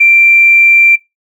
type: tone with tanh clipping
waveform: triangle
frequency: 2358 Hz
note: D7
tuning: 6 cents sharp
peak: -3 dBFS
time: 0-0.96 s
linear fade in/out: 10 ms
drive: 3 dB
effects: noise-tail reverb RT60 0.2 s tail -22 dB re dry